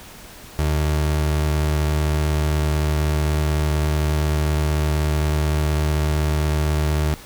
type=tone; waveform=30% pulse; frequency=75.9 Hz; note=D#2; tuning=42 cents flat; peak=-15 dBFS; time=0.59-7.14 s; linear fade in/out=0 ms; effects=pink hiss -41 dBFS RMS until 7.25 s